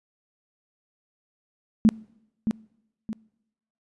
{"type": "tone with echo", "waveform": "sine", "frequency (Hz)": 219.2, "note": "A3", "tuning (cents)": -6, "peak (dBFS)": -12, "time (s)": [1.85, 1.89], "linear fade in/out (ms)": 0, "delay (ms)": 620, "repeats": 2, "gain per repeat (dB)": -8, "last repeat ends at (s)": 3.13, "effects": ["noise-tail reverb RT60 0.9 s tail -25 dB re dry", "resampled to 24000 Hz"]}